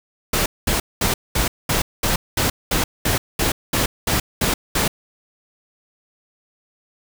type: noise bursts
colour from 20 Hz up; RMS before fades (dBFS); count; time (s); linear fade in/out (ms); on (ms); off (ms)
pink; -19; 14; 0.33-4.88; 5; 130; 210
effects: none